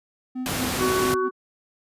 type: tone with tremolo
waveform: triangle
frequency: 254.8 Hz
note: C4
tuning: 46 cents flat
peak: -24 dBFS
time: 0.35-1.29 s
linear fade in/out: 10 ms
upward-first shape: sine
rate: 4.4 Hz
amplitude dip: 85%
type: noise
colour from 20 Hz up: pink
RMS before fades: -26 dBFS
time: 0.46-1.14 s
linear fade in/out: 0 ms
type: harmonic tone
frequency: 374.2 Hz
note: F#4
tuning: 20 cents sharp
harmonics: 1 / 3 / 4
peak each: -22 / -26 / -33 dBFS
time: 0.78-1.31 s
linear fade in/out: 50 ms
effects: high-pass 80 Hz 12 dB/octave + resampled to 32000 Hz